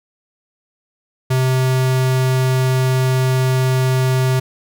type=tone; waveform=square; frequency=129.7 Hz; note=C3; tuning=15 cents flat; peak=-14 dBFS; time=1.3-4.4 s; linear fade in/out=10 ms; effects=none